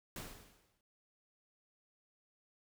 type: noise with exponential decay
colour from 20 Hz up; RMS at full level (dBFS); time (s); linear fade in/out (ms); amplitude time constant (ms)
pink; -43; 0.16-0.81; 2; 140
effects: none